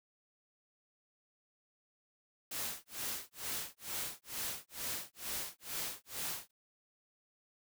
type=noise with tremolo; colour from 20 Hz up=white; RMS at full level=-38 dBFS; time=2.51-6.51 s; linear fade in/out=5 ms; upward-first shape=sine; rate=2.2 Hz; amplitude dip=100%; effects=none